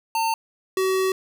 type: tone pair in turn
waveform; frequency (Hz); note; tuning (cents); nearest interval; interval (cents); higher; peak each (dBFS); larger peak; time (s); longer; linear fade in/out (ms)
square; 900 / 378.4; A5 / F#4; +39 / +39; octave + minor third; 1500; first; -21 / -20; second; 0.15-0.34 / 0.77-1.12; second; 2
effects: none